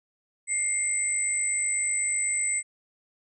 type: tone pair together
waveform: sine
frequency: 2117 / 8048 Hz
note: C7 / B8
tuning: +20 / +32 cents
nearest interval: octave + major seventh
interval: 2312 cents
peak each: -30 / -25 dBFS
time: 0.47-2.63 s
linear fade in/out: 50 ms
effects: none